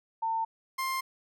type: tone pair in turn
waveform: sine / 30% pulse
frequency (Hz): 900 / 1054.6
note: A5 / C6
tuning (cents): +39 / +13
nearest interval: minor third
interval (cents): 274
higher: second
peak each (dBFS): -27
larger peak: neither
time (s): 0.22-0.45 / 0.78-1.01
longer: neither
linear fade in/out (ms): 10
effects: none